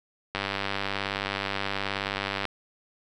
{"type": "click train", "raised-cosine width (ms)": 0.3, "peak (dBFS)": -12, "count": 209, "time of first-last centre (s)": [0.35, 2.453], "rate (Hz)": 98.9, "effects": []}